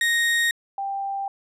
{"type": "tone pair in turn", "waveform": ["35% pulse", "sine"], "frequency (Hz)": [1864.7, 789], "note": ["A#6", "G5"], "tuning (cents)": [0, 11], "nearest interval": "octave + minor third", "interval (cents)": 1489, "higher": "first", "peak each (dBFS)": [-17, -25], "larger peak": "first", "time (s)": [[0.01, 0.51], [0.78, 1.28]], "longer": "neither", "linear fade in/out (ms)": 2, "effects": ["low-pass 11000 Hz 12 dB/octave"]}